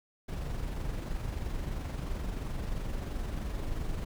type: noise with amplitude modulation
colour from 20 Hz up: brown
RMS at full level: -33 dBFS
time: 0.28-4.05 s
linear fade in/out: 10 ms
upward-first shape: sine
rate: 23 Hz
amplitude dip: 40%
effects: none